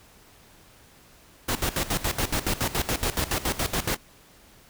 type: noise with tremolo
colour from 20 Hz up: pink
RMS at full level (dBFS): -25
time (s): 1.48-3.97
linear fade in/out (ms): 10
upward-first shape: square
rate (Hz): 7.1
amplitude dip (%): 80
effects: pink hiss -54 dBFS RMS until 4.69 s